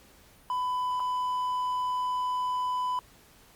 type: tone with dropouts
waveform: triangle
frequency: 1000 Hz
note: B5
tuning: 21 cents sharp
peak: -25 dBFS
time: 0.5-2.99 s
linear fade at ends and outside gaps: 1 ms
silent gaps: 0.997-1.002 s
effects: pink hiss -57 dBFS RMS until 3.55 s + Opus 48 kbps